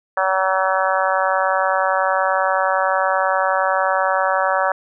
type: harmonic tone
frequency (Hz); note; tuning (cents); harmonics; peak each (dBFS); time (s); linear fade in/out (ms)
189.4; F#3; +41; 3 / 4 / 5 / 6 / 7 / 8 / 9; -21 / -22 / -23 / -24 / -24 / -25 / -26; 0.17-4.72; 2
effects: none